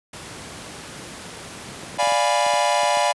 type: noise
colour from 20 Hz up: pink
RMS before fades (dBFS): -36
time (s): 0.13-1.98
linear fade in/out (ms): 5
type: clicks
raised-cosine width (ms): 2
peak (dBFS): -26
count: 10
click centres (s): 1.835 / 1.944 / 1.978 / 2.027 / 2.073 / 2.121 / 2.465 / 2.537 / 2.833 / 2.971
type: chord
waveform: 45% pulse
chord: D diminished seventh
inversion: none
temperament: equal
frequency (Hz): 587.3 / 698.5 / 830.6 / 987.8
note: D5 / F5 / Ab5 / Cb6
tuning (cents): 0 / 0 / 0 / 0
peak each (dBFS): -23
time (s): 1.98-3.13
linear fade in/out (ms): 20
effects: high-pass 100 Hz 12 dB/octave + resampled to 24000 Hz